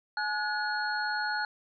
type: tone cluster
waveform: sine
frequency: 848 / 1455 / 1693 / 4296 Hz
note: G#5 / F#6 / G#6 / C8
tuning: +36 / -29 / +33 / +45 cents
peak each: -33 / -31 / -39 / -38 dBFS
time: 0.17-1.45 s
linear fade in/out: 2 ms
effects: none